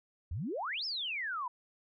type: exponential two-way sweep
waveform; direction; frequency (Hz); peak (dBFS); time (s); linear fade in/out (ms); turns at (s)
sine; up then down; 70.4 to 5450 to 949; -34; 0.31-1.48; 5; 0.85
effects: none